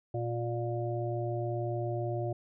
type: harmonic tone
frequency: 118.2 Hz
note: A#2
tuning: 24 cents sharp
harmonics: 1 / 3 / 5 / 6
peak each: -33 / -36 / -38 / -40 dBFS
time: 0.14-2.33 s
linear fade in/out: 5 ms
effects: none